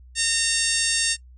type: harmonic tone with a mistuned harmonic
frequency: 915 Hz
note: A#5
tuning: 32 cents flat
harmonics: 2 / 3 / 4 / 5 / 6 / 7 / 8 / 9 / 10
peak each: -29 / -29 / -29 / -29 / -29 / -29 / -29 / -29 / -29 dBFS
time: 0.15-1.17 s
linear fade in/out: 50 ms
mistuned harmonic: 8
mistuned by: +20 cents
effects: noise-tail reverb RT60 0.1 s tail -21 dB re dry + added 62 Hz sine -44 dBFS peak until 1.37 s